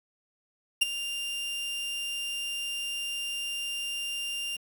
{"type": "tone with ADSR envelope", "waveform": "40% pulse", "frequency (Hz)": 2794, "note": "F7", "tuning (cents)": 0, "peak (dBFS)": -16, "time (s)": [0.81, 4.57], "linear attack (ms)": 12, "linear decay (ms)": 16, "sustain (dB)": -14, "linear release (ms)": 14, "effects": ["8-bit"]}